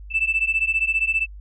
sine beating tone pair, 2637 / 2652 Hz, E7 / E7, 0 / +10 cents, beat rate 15 Hz, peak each -21 dBFS, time 0.1-1.27 s, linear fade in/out 50 ms, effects tanh soft clip ceiling -11 dBFS + added 50 Hz sine -36 dBFS peak until 1.4 s

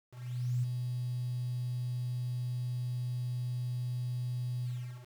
sine tone with ADSR envelope, 123.47 Hz, B2, in tune, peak -27 dBFS, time 0.1-5.08 s, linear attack 530 ms, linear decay 14 ms, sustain -5 dB, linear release 430 ms, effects 9-bit

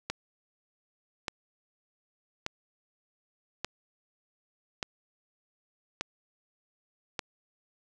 click train, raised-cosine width 0.2 ms, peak -14 dBFS, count 7, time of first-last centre 0.1-7.192 s, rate 0.846 Hz, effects none

